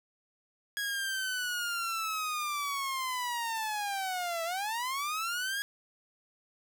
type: linear two-way sweep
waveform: sawtooth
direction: down then up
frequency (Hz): 1661.2 to 654 to 1661.2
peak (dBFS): -28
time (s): 0.77-5.62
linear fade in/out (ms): 0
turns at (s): 4.44
effects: 9-bit